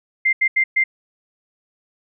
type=tone bursts at uneven times; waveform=sine; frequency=2093 Hz; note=C7; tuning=in tune; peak=-13 dBFS; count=4; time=0.25-0.33 / 0.41-0.48 / 0.56-0.64 / 0.76-0.84 s; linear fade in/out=10 ms; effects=none